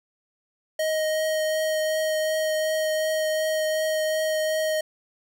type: tone with vibrato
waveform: square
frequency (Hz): 626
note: D#5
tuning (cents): +10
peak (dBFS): -23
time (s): 0.79-4.81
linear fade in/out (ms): 5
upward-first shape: triangle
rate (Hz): 2.7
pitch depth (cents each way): 11
effects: none